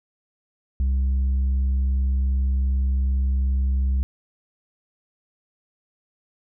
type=tone with tanh clipping; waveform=sine; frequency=65.9 Hz; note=C2; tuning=13 cents sharp; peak=-19 dBFS; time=0.8-4.03 s; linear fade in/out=0 ms; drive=3 dB; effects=none